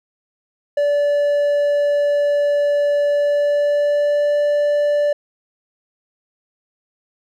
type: tone with pitch glide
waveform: triangle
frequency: 579 to 585.1 Hz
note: D5 to D5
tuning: -25 to -7 cents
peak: -12 dBFS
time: 0.77-5.13 s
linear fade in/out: 5 ms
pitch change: +18 cents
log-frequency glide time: 3.09-4.39 s
effects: none